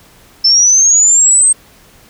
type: linear sweep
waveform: sine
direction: up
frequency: 5274 to 8410 Hz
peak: -5 dBFS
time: 0.44-1.53 s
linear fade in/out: 10 ms
effects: pink hiss -44 dBFS RMS until 2.09 s